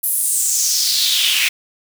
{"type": "noise with high-pass filter sweep", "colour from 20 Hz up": "pink", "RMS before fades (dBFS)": -17, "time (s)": [0.03, 1.49], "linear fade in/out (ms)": 10, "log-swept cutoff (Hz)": [12000, 2400], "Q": 3.9, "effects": []}